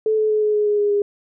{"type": "tone with pitch steps", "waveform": "sine", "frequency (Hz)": [435.5, 431.5, 427.5, 423.6, 419.7, 415.8, 412, 408.2], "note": ["A4", "A4", "A4", "G#4", "G#4", "G#4", "G#4", "G#4"], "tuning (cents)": [-18, -34, -50, 34, 18, 2, -14, -30], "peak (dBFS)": -15, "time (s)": [0.06, 1.02], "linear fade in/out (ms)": 2, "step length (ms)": 120, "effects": []}